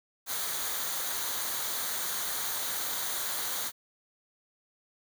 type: noise with comb filter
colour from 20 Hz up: white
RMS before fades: -33 dBFS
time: 0.26-3.72 s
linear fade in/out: 50 ms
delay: 0.38 ms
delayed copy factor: -0.55
effects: none